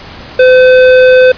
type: tone with hard clipping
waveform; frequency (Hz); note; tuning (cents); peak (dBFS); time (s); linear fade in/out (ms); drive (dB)
sine; 510; C5; -44; -3; 0.39-1.32; 5; 12
effects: pink hiss -29 dBFS RMS until 1.37 s + resampled to 11025 Hz